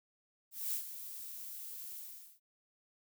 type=noise with ADSR envelope; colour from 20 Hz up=violet; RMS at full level=-35 dBFS; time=0.51-2.4 s; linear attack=220 ms; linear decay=98 ms; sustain=-11 dB; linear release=430 ms; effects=none